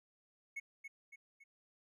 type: tone with echo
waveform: triangle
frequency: 2198 Hz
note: C#7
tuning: 15 cents flat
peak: -38 dBFS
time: 0.56-0.6 s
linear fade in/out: 10 ms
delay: 280 ms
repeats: 3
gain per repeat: -6 dB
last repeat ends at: 1.44 s
effects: none